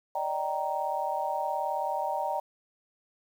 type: chord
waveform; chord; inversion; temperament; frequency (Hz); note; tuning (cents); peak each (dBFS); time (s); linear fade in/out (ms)
sine; Eb major seventh; third; just; 583.4 / 622.3 / 777.8 / 933.4; D5 / Eb5 / G5 / Bb5; -12 / 0 / -14 / +2; -35 / -36 / -32 / -32; 0.15-2.4; 5
effects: 9-bit